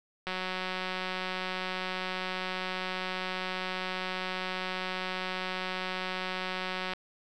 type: click train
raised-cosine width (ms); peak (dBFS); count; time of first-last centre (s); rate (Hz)
0.3; -18; 1234; 0.27-6.935; 185
effects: none